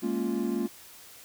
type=chord; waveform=triangle; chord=Bb minor seventh; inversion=third; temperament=equal; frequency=207.7 / 233.1 / 277.2 / 349.2 Hz; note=Ab3 / Bb3 / Db4 / F4; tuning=0 / 0 / 0 / 0 cents; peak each=-31 / -29 / -32 / -30 dBFS; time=0.02-0.68 s; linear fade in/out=20 ms; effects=white hiss -50 dBFS RMS until 1.24 s